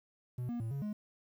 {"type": "tone with pitch steps", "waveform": "triangle", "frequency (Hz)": [123.7, 238.5, 112.6, 139.1, 209.8], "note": ["B2", "A#3", "A2", "C#3", "G#3"], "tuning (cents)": [3, 40, 40, 6, 18], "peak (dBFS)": -33, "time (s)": [0.38, 0.93], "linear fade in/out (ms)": 5, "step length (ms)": 110, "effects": ["11-bit"]}